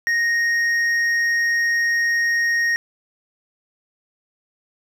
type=tone with hard clipping; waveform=sine; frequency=1864.7 Hz; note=A#6; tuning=in tune; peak=-18 dBFS; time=0.07-2.76 s; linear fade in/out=0 ms; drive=5 dB; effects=none